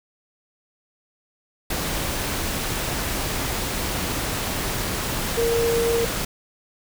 sine tone in noise, 464.8 Hz, A#4, 5 cents flat, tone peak -19 dBFS, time 5.37-6.05 s, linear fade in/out 5 ms, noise pink, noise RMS -26 dBFS, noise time 1.7-6.25 s, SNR +4 dB, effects none

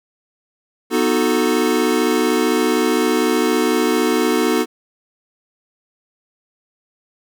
square chord, B dominant seventh, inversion none, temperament equal with one note detuned, 246.9 / 311.1 / 366.6 / 440 Hz, B3 / D#4 / F#4 / A4, 0 / 0 / -16 / 0 cents, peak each -21 dBFS, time 0.9-4.66 s, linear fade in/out 50 ms, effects none

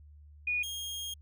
sine / sawtooth tone pair in turn, 2456 / 3244 Hz, D#7 / G#7, -23 / -41 cents, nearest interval perfect fourth, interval 482 cents, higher second, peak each -28 / -33 dBFS, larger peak first, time 0.47-0.63 / 0.63-1.14 s, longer second, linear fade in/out 5 ms, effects added 74 Hz sine -51 dBFS peak until 1.21 s

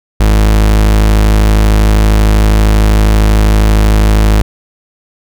40% pulse tone, 52.7 Hz, G#1, 26 cents sharp, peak -4 dBFS, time 0.2-4.42 s, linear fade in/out 5 ms, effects none

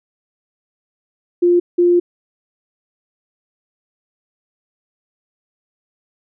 sine tone bursts at uneven times, 350.5 Hz, F4, 6 cents sharp, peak -9 dBFS, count 2, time 1.42-1.6 / 1.78-2 s, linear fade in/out 10 ms, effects none

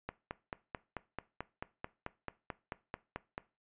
click train, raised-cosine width 0.5 ms, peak -23 dBFS, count 16, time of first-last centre 0.09-3.379 s, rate 4.56 Hz, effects noise-tail reverb RT60 0.3 s tail -19 dB re dry + resampled to 8000 Hz

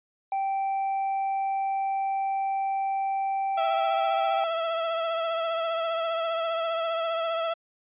triangle tone, 780 Hz, G5, 9 cents flat, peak -23 dBFS, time 0.32-4.44 s, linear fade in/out 2 ms
30% pulse tone with vibrato, 660 Hz, E5, 2 cents sharp, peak -23 dBFS, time 3.57-7.54 s, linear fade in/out 10 ms, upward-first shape triangle, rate 15 Hz, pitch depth 33 cents each way
effects resampled to 8000 Hz

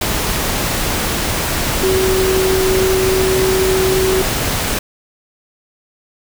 sine tone in noise, 377.5 Hz, F#4, 35 cents sharp, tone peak -13 dBFS, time 1.83-4.22 s, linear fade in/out 5 ms, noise pink, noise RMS -18 dBFS, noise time 0.01-4.79 s, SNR +2 dB, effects none

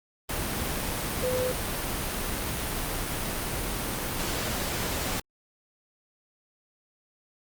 sine tone in noise, 506 Hz, B4, 42 cents sharp, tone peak -26 dBFS, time 1.23-1.52 s, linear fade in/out 5 ms, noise pink, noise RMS -30 dBFS, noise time 0.29-5.2 s, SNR +1 dB, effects Opus 32 kbps

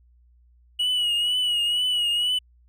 triangle tone with vibrato, 2919 Hz, F#7, 24 cents flat, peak -19 dBFS, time 0.79-2.39 s, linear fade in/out 10 ms, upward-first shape triangle, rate 2.1 Hz, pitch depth 56 cents each way, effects added 60 Hz sine -54 dBFS peak until 2.68 s

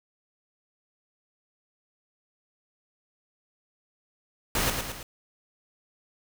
pink noise with echo, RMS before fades -26 dBFS, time 4.55-4.7 s, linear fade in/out 2 ms, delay 110 ms, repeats 3, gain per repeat -5 dB, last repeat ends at 5.03 s, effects none

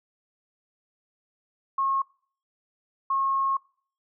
sine tone bursts at uneven times, 1085 Hz, C#6, 37 cents flat, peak -22 dBFS, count 2, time 1.78-2.02 / 3.1-3.57 s, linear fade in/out 5 ms, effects noise-tail reverb RT60 0.5 s tail -23 dB re dry

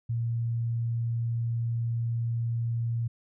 sine tone, 116.54 Hz, A#2, in tune, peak -26 dBFS, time 0.09-3.08 s, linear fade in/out 10 ms, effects none

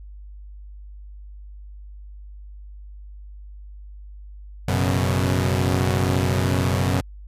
sawtooth chord, F# suspended fourth, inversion none, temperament equal with one note detuned, 92.5 / 123.47 / 137.55 Hz, F#2 / B2 / C#3, 0 / 0 / -13 cents, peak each -17 / -20 / -22 dBFS, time 4.68-7.01 s, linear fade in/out 5 ms, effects added 50 Hz sine -37 dBFS peak until 7.27 s + resampled to 32000 Hz

